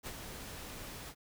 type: noise with ADSR envelope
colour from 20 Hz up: pink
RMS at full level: -41 dBFS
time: 0.03-1.15 s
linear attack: 38 ms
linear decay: 50 ms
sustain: -5 dB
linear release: 63 ms
effects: none